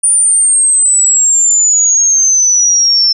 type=exponential sweep; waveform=sine; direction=down; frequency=9397 to 5330 Hz; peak=-6 dBFS; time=0.03-3.13 s; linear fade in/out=10 ms; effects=none